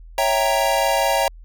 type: chord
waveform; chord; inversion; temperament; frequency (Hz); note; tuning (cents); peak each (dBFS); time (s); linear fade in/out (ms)
square; C# diminished seventh; none; equal; 554.4 / 659.3 / 784 / 932.3; C#5 / E5 / G5 / Bb5; 0 / 0 / 0 / 0; -23; 0.18-1.28; 2
effects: added 41 Hz sine -38 dBFS peak until 1.44 s